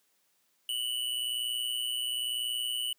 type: tone with amplitude modulation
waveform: square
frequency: 2960 Hz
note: F#7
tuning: in tune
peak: -28 dBFS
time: 0.69-2.93 s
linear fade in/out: 2 ms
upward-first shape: sine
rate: 121 Hz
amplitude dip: 70%
effects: white hiss -72 dBFS RMS until 2.98 s + high-pass 150 Hz 12 dB/octave